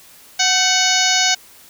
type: harmonic tone with a mistuned harmonic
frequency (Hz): 740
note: F#5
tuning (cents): 0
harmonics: 1 / 2 / 3 / 4 / 5 / 6 / 7 / 8 / 9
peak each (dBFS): -22 / -22 / -22 / -22 / -22 / -22 / -22 / -22 / -22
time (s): 0.39-1.35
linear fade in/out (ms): 10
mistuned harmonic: 2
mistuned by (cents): +64
effects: white hiss -45 dBFS RMS until 1.69 s